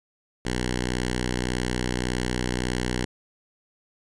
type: tone with notch filter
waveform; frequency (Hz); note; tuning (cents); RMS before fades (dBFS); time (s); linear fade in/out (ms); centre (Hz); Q
5% pulse; 61.74; B1; 0; -27; 0.45-3.05; 5; 640; 1.1
effects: resampled to 22050 Hz